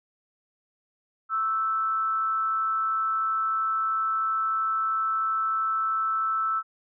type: tone with amplitude modulation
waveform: sine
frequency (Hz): 1318.5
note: E6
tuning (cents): 0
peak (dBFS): -21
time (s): 1.29-6.63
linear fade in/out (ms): 50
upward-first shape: sine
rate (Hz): 213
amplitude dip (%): 45
effects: none